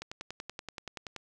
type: click train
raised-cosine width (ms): 0.2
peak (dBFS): -22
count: 13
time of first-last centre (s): 0.02-1.163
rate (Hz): 10.5
effects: none